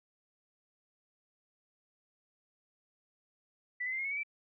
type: tone with pitch steps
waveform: sine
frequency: 1975.5 / 2030 / 2086 / 2143 / 2202 / 2263 / 2325 Hz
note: B6 / B6 / C7 / C7 / C#7 / C#7 / D7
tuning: 0 / +47 / -6 / +41 / -12 / +35 / -18 cents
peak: -33 dBFS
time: 3.8-4.234 s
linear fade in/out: 10 ms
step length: 62 ms
effects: none